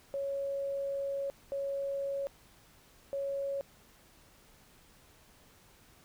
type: tone bursts at uneven times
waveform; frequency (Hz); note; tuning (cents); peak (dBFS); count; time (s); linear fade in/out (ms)
sine; 554.4; C#5; 0; -32; 3; 0.14-1.3 / 1.52-2.27 / 3.13-3.61; 0
effects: pink hiss -61 dBFS RMS until 6.04 s